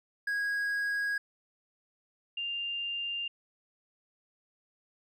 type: tone pair in turn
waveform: triangle / sine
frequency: 1648 / 2796 Hz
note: G#6 / F7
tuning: -14 / +1 cents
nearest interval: major sixth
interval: 915 cents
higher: second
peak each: -27 / -32 dBFS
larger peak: first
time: 0.27-1.18 / 2.37-3.28 s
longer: neither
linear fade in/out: 5 ms
effects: none